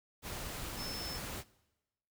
sine tone in noise, 5274 Hz, E8, in tune, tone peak -42 dBFS, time 0.76-1.2 s, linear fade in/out 50 ms, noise pink, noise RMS -42 dBFS, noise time 0.22-1.44 s, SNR -3 dB, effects noise-tail reverb RT60 1.0 s tail -21 dB re dry

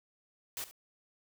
white noise with echo, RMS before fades -39 dBFS, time 0.57-0.64 s, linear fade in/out 0 ms, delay 71 ms, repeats 1, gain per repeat -15 dB, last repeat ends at 0.711 s, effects none

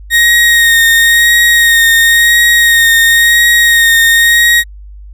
35% pulse tone with vibrato, 1864.7 Hz, A#6, in tune, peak -3 dBFS, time 0.1-4.64 s, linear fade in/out 50 ms, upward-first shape sine, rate 0.96 Hz, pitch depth 23 cents each way, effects added 50 Hz sine -28 dBFS peak until 5.13 s

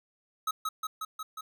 square tone with echo, 1280 Hz, D#6, 49 cents sharp, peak -28 dBFS, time 0.47-0.51 s, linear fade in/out 5 ms, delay 180 ms, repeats 5, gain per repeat -2 dB, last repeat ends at 1.41 s, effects none

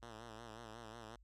5% pulse tone with vibrato, 113.3 Hz, A#2, 49 cents flat, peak -39 dBFS, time 0.02-1.16 s, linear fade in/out 5 ms, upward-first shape sine, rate 5.5 Hz, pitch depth 83 cents each way, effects added 50 Hz sine -62 dBFS peak until 1.23 s + low-pass 8000 Hz 12 dB/octave

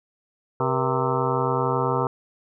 harmonic tone with a mistuned harmonic, 130.81 Hz, C3, in tune, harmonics 1 / 2 / 3 / 4 / 5 / 6 / 7 / 8 / 9 / 10, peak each -27 / -32 / -28 / -27 / -33 / -33 / -28 / -31 / -31 / -31 dBFS, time 0.6-2.07 s, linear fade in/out 2 ms, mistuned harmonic 4, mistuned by -150 cents, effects none

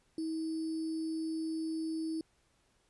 sine tone with sample-and-hold, 320 Hz, D#4, 49 cents sharp, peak -33 dBFS, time 0.18-2.21 s, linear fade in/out 2 ms, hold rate 4900 Hz, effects pink hiss -72 dBFS RMS until 2.89 s + resampled to 24000 Hz

